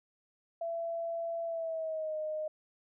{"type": "tone with pitch glide", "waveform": "sine", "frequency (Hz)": [670, 618], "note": ["E5", "D#5"], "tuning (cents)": [28, -12], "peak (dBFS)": -33, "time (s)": [0.61, 2.48], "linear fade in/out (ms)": 5, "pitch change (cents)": -140, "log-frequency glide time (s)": [1.45, 2.17], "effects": []}